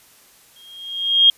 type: tone with exponential growth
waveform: sine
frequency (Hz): 3241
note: G#7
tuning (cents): -43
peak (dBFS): -6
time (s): 0.56-1.3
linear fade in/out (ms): 2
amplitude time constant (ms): 160
effects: white hiss -51 dBFS RMS until 1.37 s + resampled to 32000 Hz